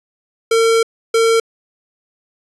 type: tone bursts at uneven times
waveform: square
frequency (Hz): 454.4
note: A#4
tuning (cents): -44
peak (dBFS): -11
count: 2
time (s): 0.51-0.83 / 1.14-1.4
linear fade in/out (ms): 5
effects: resampled to 24000 Hz + 8-bit